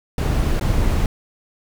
brown noise with dropouts, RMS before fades -18 dBFS, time 0.18-1.06 s, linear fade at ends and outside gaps 2 ms, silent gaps 0.597-0.61 s, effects none

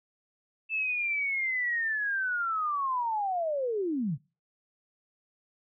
sine linear sweep, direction down, 2647 to 122.1 Hz, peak -27 dBFS, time 0.69-4.18 s, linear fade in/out 50 ms, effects noise-tail reverb RT60 0.3 s tail -22 dB re dry

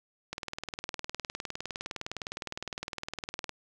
click train, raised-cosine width 0.2 ms, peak -18 dBFS, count 63, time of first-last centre 0.33-3.493 s, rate 19.6 Hz, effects none

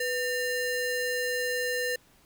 square ring-modulated tone, 1151 Hz, D6, 35 cents flat, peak -25 dBFS, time 0-1.96 s, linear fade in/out 5 ms, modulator 655 Hz, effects pink hiss -61 dBFS RMS until 2.25 s

